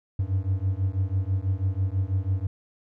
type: beating tone pair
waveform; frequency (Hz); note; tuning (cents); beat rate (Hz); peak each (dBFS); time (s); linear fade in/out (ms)
triangle; 92.5 / 98.6; F#2 / G2; 0 / +11; 6.1; -24 / -24; 0.19-2.47; 5
effects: none